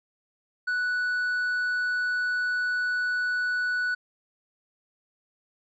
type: tone with tanh clipping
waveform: triangle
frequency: 1480 Hz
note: F#6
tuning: in tune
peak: -25 dBFS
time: 0.67-3.95 s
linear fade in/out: 10 ms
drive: 8 dB
effects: none